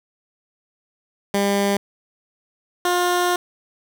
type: tone pair in turn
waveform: 15% pulse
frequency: 200 / 355.5 Hz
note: G3 / F4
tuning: +35 / +31 cents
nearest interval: minor seventh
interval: 996 cents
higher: second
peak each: -11 dBFS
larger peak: neither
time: 1.34-1.77 / 2.85-3.36 s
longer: second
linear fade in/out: 2 ms
effects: none